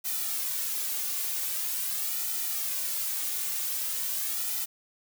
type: noise with flanger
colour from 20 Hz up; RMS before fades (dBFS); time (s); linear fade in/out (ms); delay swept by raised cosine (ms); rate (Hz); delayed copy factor
blue; -31; 0.04-4.66; 20; 1.8 to 3.1; 0.44; -0.7
effects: none